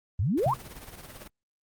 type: exponential sweep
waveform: sine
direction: up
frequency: 79.2 to 1171 Hz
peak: -23 dBFS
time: 0.19-0.54 s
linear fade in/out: 5 ms
type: noise with tremolo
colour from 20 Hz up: pink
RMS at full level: -42 dBFS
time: 0.37-1.28 s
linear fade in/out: 10 ms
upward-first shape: sine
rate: 18 Hz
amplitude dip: 60%
type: tone with exponential decay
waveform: sine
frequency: 132.2 Hz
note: C3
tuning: 18 cents sharp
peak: -22 dBFS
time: 0.46-0.64 s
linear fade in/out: 5 ms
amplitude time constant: 38 ms
effects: Opus 32 kbps